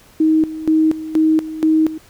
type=tone with tremolo; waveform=sine; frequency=315.2 Hz; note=D#4; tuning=23 cents sharp; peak=-10 dBFS; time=0.2-1.98 s; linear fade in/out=5 ms; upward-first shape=square; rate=2.1 Hz; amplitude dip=80%; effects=pink hiss -48 dBFS RMS until 2.09 s